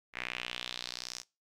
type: tone with band-pass filter sweep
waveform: sawtooth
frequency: 61.2 Hz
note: B1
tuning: 15 cents flat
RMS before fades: -41 dBFS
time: 0.13-1.24 s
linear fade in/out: 50 ms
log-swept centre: 2100 to 6000 Hz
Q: 3
effects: noise-tail reverb RT60 0.3 s tail -24 dB re dry